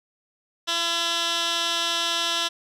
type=tone with band-pass filter; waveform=15% pulse; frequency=338.2 Hz; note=E4; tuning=44 cents sharp; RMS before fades=-25 dBFS; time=0.67-2.49 s; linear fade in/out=20 ms; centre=3800 Hz; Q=1.6; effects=none